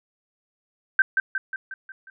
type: tone with echo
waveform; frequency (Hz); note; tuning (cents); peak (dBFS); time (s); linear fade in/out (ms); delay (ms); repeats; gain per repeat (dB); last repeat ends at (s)
sine; 1555; G6; -14; -12; 0.99-1.02; 2; 180; 6; -5; 2.1
effects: none